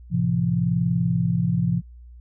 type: chord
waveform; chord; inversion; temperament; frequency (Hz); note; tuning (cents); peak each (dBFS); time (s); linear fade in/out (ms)
sine; F major; first; equal with one note detuned; 110 / 130.81 / 171.42; A2 / C3 / F3; 0 / 0 / -32; -26 / -24 / -21; 0.1-1.82; 50
effects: added 60 Hz sine -41 dBFS peak until 2.2 s